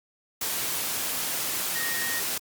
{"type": "tone in noise", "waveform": "sine", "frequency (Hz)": 1864.7, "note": "A#6", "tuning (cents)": 0, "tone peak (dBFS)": -31, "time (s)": [1.75, 2.2], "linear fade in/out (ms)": 5, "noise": "white", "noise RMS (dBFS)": -29, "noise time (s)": [0.41, 2.38], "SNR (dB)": -5, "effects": ["high-pass 100 Hz 12 dB/octave", "Opus 48 kbps"]}